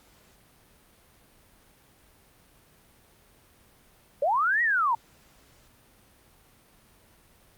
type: linear two-way sweep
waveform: sine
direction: up then down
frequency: 523.3 to 1942 to 880 Hz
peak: -21 dBFS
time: 4.22-4.95 s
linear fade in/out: 5 ms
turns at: 4.62 s
effects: pink hiss -59 dBFS RMS until 7.57 s + Opus 48 kbps